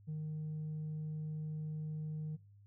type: tone with tanh clipping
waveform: triangle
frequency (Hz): 154.2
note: D#3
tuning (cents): -15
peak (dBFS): -38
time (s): 0.07-2.37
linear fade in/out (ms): 20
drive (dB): 6
effects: noise-tail reverb RT60 0.4 s tail -22 dB re dry + added 101 Hz sine -58 dBFS peak until 2.66 s